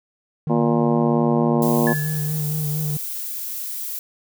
triangle tone with vibrato, 152.3 Hz, D#3, 37 cents flat, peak -20 dBFS, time 0.47-2.97 s, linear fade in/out 2 ms, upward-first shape sine, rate 4.4 Hz, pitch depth 39 cents each way
harmonic tone, 117.5 Hz, A#2, 14 cents sharp, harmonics 2 / 3 / 4 / 5 / 6 / 7 / 8 / 9, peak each -19 / -23 / -25 / -27 / -29 / -30 / -31 / -32 dBFS, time 0.49-1.94 s, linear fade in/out 20 ms
violet noise, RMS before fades -29 dBFS, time 1.62-3.99 s, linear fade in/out 2 ms
sine tone with exponential decay, 1713 Hz, A6, 47 cents flat, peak -21 dBFS, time 1.87-2.47 s, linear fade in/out 2 ms, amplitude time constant 130 ms
effects none

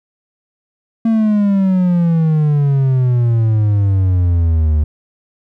triangle exponential sweep, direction down, 228.4 to 74.2 Hz, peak -8 dBFS, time 1.05-4.84 s, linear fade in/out 5 ms, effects none

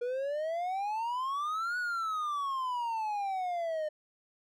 triangle exponential two-way sweep, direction up then down, 476.7 to 1480 to 604 Hz, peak -29 dBFS, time 0.01-3.89 s, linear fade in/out 10 ms, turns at 1.78 s, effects none

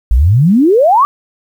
sine exponential sweep, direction up, 51.91 to 1200 Hz, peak -5 dBFS, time 0.11-1.05 s, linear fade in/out 0 ms, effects 7-bit

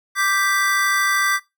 square chord, G major, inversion second, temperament equal, 1174.7 / 1568 / 1975.5 Hz, D6 / G6 / B6, 0 / 0 / 0 cents, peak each -22 / -22 / -22 dBFS, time 0.15-1.4 s, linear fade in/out 50 ms, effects noise-tail reverb RT60 0.2 s tail -19 dB re dry

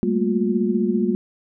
sine tone cluster, 196.4 / 217.1 / 232.1 / 357.1 Hz, G3 / A3 / A#3 / F4, +4 / -23 / -7 / +39 cents, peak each -23 dBFS, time 0.03-1.15 s, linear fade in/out 0 ms, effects none

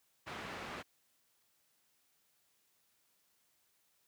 white low-pass noise, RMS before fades -45 dBFS, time 0.26-0.83 s, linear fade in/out 20 ms, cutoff 1900 Hz, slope 12 dB/octave, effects white hiss -75 dBFS RMS until 4.07 s + high-pass 60 Hz 12 dB/octave

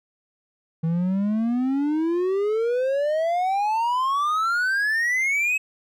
triangle exponential sweep, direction up, 160 to 2584 Hz, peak -18 dBFS, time 0.83-5.58 s, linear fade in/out 10 ms, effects none

